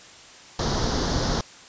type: noise with comb filter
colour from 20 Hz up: pink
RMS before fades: -24 dBFS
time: 0.59-1.41 s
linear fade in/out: 2 ms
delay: 0.2 ms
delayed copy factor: +0.75
effects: white hiss -46 dBFS RMS until 1.68 s + resampled to 16000 Hz